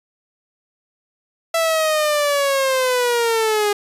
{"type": "linear sweep", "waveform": "sawtooth", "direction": "down", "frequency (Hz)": [665, 408.3], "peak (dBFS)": -12, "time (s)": [1.54, 3.73], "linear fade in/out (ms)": 5, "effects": ["resampled to 32000 Hz"]}